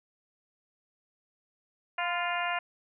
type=harmonic tone with a mistuned harmonic; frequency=350 Hz; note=F4; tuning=4 cents sharp; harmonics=2 / 3 / 4 / 5 / 6 / 7 / 8; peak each=-33 / -35 / -36 / -37 / -38 / -38 / -39 dBFS; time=1.98-2.59 s; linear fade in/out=5 ms; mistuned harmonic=3; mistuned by=-35 cents; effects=none